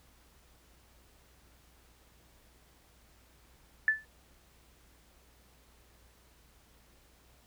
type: tone with exponential decay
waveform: sine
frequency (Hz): 1750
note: A6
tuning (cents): -10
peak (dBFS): -19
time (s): 3.88-4.05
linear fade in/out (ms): 1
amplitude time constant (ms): 36
effects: added 60 Hz sine -64 dBFS peak until 7.46 s + pink hiss -64 dBFS RMS until 7.46 s